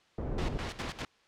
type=low-pass noise; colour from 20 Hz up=pink; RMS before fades=-34 dBFS; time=0.18-0.58 s; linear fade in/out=5 ms; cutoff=570 Hz; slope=12 dB/octave
type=noise with tremolo; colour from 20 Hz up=pink; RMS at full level=-36 dBFS; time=0.38-1.05 s; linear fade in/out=2 ms; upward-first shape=square; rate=4.8 Hz; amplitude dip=75%
type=noise bursts; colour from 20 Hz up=white; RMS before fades=-35 dBFS; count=4; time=0.69-1.019 s; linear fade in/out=0 ms; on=32 ms; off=67 ms
effects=white hiss -65 dBFS RMS until 1.27 s + low-pass 4000 Hz 12 dB/octave